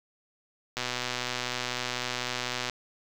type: click train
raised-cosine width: 0.2 ms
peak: -13 dBFS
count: 240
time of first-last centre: 0.77-2.697 s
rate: 124 Hz
effects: 7-bit